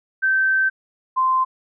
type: tone pair in turn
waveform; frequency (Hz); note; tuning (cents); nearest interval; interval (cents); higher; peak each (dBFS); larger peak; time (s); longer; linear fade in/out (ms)
sine; 1550 / 1039.3; G6 / C6; -20 / -12; perfect fifth; 692; first; -15; neither; 0.22-0.7 / 1.16-1.45; first; 20
effects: none